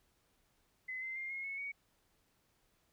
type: tone with pitch steps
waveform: sine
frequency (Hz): 2032 / 2072 / 2113 / 2155 / 2198 / 2242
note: B6 / C7 / C7 / C#7 / C#7 / C#7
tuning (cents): +49 / -17 / +16 / -49 / -15 / +19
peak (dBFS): -39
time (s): 0.88-1.72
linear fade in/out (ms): 10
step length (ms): 140
effects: pink hiss -75 dBFS RMS until 2.92 s

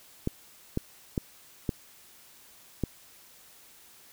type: clicks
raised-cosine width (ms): 3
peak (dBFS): -14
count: 5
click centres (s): 0.274 / 0.774 / 1.178 / 1.692 / 2.837
effects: white hiss -55 dBFS RMS until 4.12 s

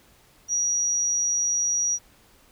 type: tone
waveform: sine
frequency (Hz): 5770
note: F#8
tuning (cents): -44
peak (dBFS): -21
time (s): 0.48-1.99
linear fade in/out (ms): 50
effects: pink hiss -57 dBFS RMS until 2.51 s

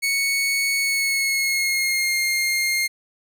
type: tone with pitch glide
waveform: sawtooth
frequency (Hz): 2217 to 2124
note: C#7 to C7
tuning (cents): 0 to +25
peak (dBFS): -16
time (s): 0.02-2.88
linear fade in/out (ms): 20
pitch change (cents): -75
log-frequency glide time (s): 0.78-2.16
effects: none

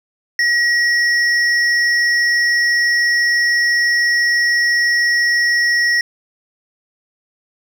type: tone pair together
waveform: triangle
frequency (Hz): 1907 / 5383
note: A#6 / E8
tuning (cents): +39 / +35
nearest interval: octave + tritone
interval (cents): 1796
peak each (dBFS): -11 / -20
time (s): 0.39-6.01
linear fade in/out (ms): 2
effects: none

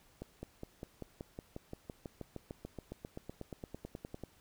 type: accelerating click train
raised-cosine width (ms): 2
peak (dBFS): -29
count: 29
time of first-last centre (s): 0.22-4.237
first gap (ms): 210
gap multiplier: 0.97
effects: pink hiss -66 dBFS RMS until 4.4 s

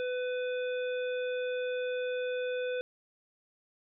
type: harmonic tone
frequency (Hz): 500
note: B4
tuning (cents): +21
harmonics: 1 / 3 / 5 / 7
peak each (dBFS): -31 / -41 / -45 / -48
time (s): 0-2.81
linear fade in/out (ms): 0
effects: none

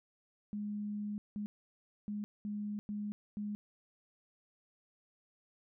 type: tone bursts at uneven times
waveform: sine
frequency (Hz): 207.7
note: G#3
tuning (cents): 0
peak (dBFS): -36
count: 6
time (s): 0.53-1.18 / 1.36-1.46 / 2.08-2.24 / 2.45-2.79 / 2.89-3.12 / 3.37-3.55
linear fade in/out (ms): 0
effects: none

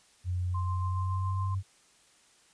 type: tone with pitch glide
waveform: sine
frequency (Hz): 90.1 to 96.01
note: F#2 to G2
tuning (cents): -45 to -35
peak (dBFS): -28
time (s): 0.24-1.63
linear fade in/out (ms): 50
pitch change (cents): +110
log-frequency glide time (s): 0.7-1.48
type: tone with tremolo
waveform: sine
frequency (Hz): 1046.5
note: C6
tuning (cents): 0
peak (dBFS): -35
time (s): 0.54-1.55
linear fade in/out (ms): 10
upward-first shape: sine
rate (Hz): 7.1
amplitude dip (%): 40
effects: white hiss -62 dBFS RMS until 2.53 s + resampled to 22050 Hz

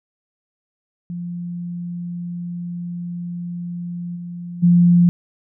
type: tone with level steps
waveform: sine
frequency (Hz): 174.2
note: F3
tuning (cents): -4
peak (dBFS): -25 / -28 / -9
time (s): 1.1-5.09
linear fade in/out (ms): 0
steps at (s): 4.15 / 4.62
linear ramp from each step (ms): 20
effects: none

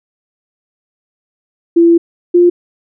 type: tone pair in turn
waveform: sine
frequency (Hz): 337.7 / 350.7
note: E4 / F4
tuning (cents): +42 / +7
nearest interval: minor second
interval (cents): 65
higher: second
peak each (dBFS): -4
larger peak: neither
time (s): 1.76-1.98 / 2.34-2.5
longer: first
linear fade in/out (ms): 10
effects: none

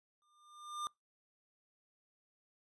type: tone with exponential growth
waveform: square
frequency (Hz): 1200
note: D6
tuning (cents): +37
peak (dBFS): -36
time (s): 0.22-0.87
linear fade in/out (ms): 0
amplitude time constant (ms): 140
effects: noise-tail reverb RT60 0.2 s tail -25 dB re dry + resampled to 24000 Hz

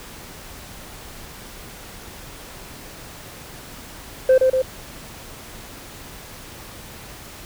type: tone with echo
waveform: sine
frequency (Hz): 519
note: C5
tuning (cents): -14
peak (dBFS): -7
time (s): 4.29-4.38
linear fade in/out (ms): 5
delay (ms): 120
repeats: 2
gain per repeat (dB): -4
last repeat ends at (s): 4.62
effects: tanh soft clip ceiling -9 dBFS + pink hiss -39 dBFS RMS until 7.45 s

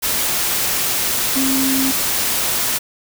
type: tone in noise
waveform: sine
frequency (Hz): 266.4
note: C4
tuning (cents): +31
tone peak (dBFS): -17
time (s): 1.35-1.92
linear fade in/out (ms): 20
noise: white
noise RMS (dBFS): -19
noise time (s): 0.02-2.79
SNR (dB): -1
effects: none

